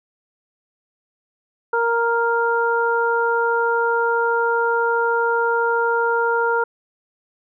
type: harmonic tone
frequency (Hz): 466.2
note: A#4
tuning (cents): 0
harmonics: 1 / 2 / 3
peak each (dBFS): -20 / -21 / -21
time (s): 1.73-6.64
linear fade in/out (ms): 5
effects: none